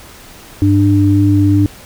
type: tone pair together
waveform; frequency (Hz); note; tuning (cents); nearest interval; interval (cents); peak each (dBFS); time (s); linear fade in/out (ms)
sine; 99.93 / 297.2; G2 / D4; +34 / +21; octave + perfect fifth; 1887; -10; 0.62-1.66; 0
effects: pink hiss -37 dBFS RMS until 1.85 s